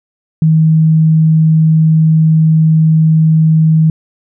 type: tone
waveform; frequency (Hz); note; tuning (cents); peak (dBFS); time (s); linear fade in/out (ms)
sine; 158.8; D#3; +36; -5; 0.42-3.9; 2
effects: none